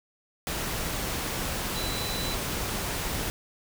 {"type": "tone in noise", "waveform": "sine", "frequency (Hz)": 3979, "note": "B7", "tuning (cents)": 12, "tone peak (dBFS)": -35, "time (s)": [1.76, 2.34], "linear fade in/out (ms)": 0, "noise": "pink", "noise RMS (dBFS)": -31, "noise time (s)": [0.47, 3.3], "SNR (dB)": -7, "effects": []}